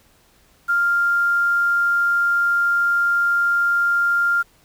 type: tone with quantisation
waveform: sine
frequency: 1396.9 Hz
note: F6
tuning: in tune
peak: -15 dBFS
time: 0.68-4.43 s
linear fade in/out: 20 ms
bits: 7
effects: pink hiss -56 dBFS RMS until 4.64 s